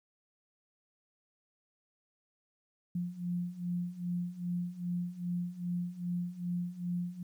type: beating tone pair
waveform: sine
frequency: 174.61 / 177.11 Hz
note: F3 / F3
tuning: 0 / +25 cents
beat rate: 2.5 Hz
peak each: -38 / -35 dBFS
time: 2.95-7.23 s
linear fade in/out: 5 ms
effects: 11-bit